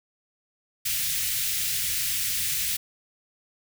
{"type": "band-stop noise", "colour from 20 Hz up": "white", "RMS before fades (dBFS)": -27, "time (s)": [0.85, 2.77], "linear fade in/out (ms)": 10, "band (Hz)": [150, 1900], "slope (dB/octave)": 24, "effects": []}